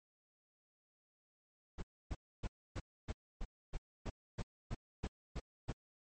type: noise bursts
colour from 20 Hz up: brown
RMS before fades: -39 dBFS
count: 13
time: 1.78-5.725 s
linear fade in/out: 10 ms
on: 45 ms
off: 280 ms
effects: MP3 32 kbps